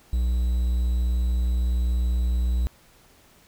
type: tone with quantisation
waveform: triangle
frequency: 60.5 Hz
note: B1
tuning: 35 cents flat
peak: -18 dBFS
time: 0.13-2.67 s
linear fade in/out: 0 ms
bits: 8
effects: pink hiss -56 dBFS RMS until 3.47 s